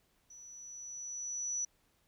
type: tone with level ramp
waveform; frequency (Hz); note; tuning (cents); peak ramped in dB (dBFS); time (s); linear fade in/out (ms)
sine; 5920; F#8; 0; -51 to -32; 0.3-1.65; 5
effects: pink hiss -73 dBFS RMS until 2.07 s